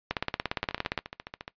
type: two click trains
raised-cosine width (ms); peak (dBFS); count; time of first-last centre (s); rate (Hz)
0.3; -11 / -21; 16 / 13; 0.11-0.977 / 0.64-1.479; 17.3 / 14.3
effects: noise-tail reverb RT60 0.1 s tail -19 dB re dry + resampled to 11025 Hz